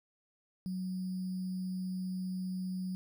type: tone with sample-and-hold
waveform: sine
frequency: 185 Hz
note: F#3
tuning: in tune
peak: -34 dBFS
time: 0.66-2.95 s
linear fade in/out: 0 ms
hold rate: 4900 Hz
effects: none